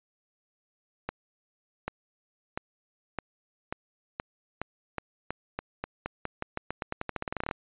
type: accelerating click train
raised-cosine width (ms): 0.5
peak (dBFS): -16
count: 30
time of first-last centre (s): 1.09-7.512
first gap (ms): 790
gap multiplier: 0.88
effects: resampled to 8000 Hz